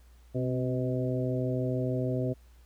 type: harmonic tone with a mistuned harmonic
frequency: 126.7 Hz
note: B2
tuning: 45 cents sharp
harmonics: 1 / 2 / 3 / 4 / 5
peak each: -30 / -33 / -35 / -36 / -37 dBFS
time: 0.34-2.34 s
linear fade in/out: 20 ms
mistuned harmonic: 2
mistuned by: +44 cents
effects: added 60 Hz sine -53 dBFS peak until 2.65 s + pink hiss -66 dBFS RMS until 2.65 s